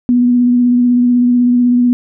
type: tone with vibrato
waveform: sine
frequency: 244.6 Hz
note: B3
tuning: 16 cents flat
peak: -7 dBFS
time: 0.09-1.93 s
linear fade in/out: 0 ms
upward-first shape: triangle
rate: 16 Hz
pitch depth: 23 cents each way
effects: none